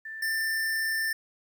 sine / square tone pair in turn, 1772 / 1784.3 Hz, A6 / A6, +12 / +24 cents, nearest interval unison, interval 12 cents, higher second, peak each -36 / -27 dBFS, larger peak second, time 0.05-0.22 / 0.22-1.13 s, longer second, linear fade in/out 5 ms, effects 11-bit

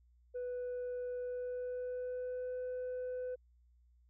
sine tone with pitch glide, 494.6 to 502.7 Hz, B4 to B4, +3 to +31 cents, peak -35 dBFS, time 0.34-3.36 s, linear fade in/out 20 ms, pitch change +28 cents, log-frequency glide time 1.18-2.58 s, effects tanh soft clip ceiling -36 dBFS + added 60 Hz sine -64 dBFS peak until 4.09 s

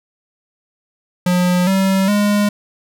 square tone with pitch steps, 179.3 / 192.17 / 206 Hz, F3 / G3 / G#3, +46 / -34 / -14 cents, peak -13 dBFS, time 1.26-2.49 s, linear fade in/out 5 ms, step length 410 ms, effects none

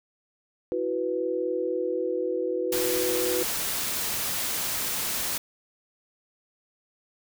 sine chord, E suspended second, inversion none, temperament equal, 329.6 / 370 / 493.9 Hz, E4 / F#4 / B4, 0 / 0 / 0 cents, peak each -32 / -29 / -28 dBFS, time 0.72-3.43 s, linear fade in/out 0 ms
white noise, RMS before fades -29 dBFS, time 2.72-5.38 s, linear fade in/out 5 ms
effects none

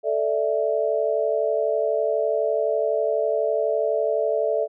sine chord, A suspended fourth, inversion none, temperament equal, 440 / 587.3 / 659.3 Hz, A4 / D5 / E5, 0 / 0 / 0 cents, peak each -24 dBFS, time 0.03-4.68 s, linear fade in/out 50 ms, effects none

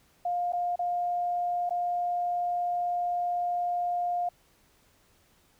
sine tone with dropouts, 706 Hz, F5, 19 cents sharp, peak -26 dBFS, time 0.25-4.29 s, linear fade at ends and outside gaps 5 ms, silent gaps 0.523-0.532 / 0.758-0.791 / 1.694-1.706 s, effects pink hiss -64 dBFS RMS until 5.59 s

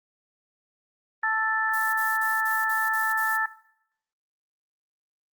harmonic tone, 440 Hz, A4, in tune, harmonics 2 / 3 / 4, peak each -29 / -29 / -24 dBFS, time 1.23-3.46 s, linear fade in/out 5 ms
violet noise bursts, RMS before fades -37 dBFS, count 7, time 1.73-3.37 s, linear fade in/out 10 ms, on 200 ms, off 40 ms
effects noise-tail reverb RT60 0.7 s tail -18 dB re dry + Opus 24 kbps

